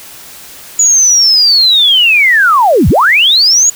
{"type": "linear two-way sweep", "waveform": "sine", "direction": "down then up", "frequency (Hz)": [6910, 52.7, 6910], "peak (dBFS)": -4, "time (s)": [0.79, 3.7], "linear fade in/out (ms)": 5, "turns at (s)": 2.89, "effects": ["white hiss -32 dBFS RMS until 3.75 s"]}